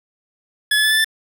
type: tone with pitch steps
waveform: 25% pulse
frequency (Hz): 1706 / 1720.8 / 1735.8 / 1750.9 / 1766.2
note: G#6 / A6 / A6 / A6 / A6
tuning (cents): +46 / -39 / -24 / -9 / +6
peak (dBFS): -10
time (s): 0.71-1.045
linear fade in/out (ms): 5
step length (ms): 67
effects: 8-bit